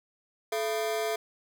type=ring-modulated tone; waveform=40% pulse; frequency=554.4 Hz; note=C#5; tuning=in tune; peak=-24 dBFS; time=0.52-1.16 s; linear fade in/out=5 ms; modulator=121 Hz; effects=10-bit